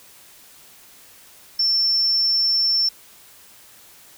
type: tone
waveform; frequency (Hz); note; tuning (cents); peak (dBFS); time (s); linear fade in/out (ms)
sine; 5390; E8; +38; -16; 1.59-2.89; 5
effects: white hiss -48 dBFS RMS until 4.17 s